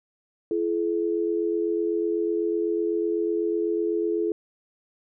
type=tone pair together; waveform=sine; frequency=338.4 / 426.4 Hz; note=E4 / G#4; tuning=+45 / +46 cents; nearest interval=major third; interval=401 cents; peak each=-25 dBFS; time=0.51-4.32 s; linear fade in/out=2 ms; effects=none